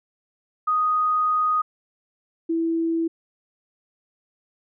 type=tone pair in turn; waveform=sine; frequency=1244.5 / 329.6 Hz; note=D#6 / E4; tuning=0 / 0 cents; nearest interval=octave + major seventh; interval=2300 cents; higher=first; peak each=-18 / -20 dBFS; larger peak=first; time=0.67-1.62 / 2.49-3.08 s; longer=first; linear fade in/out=10 ms; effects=none